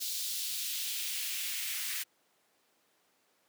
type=noise with high-pass filter sweep; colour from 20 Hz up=white; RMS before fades=-36 dBFS; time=0-2.04 s; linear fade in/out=20 ms; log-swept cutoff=4200 to 2000 Hz; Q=1.7; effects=pink hiss -71 dBFS RMS until 3.48 s + high-pass 300 Hz 12 dB/octave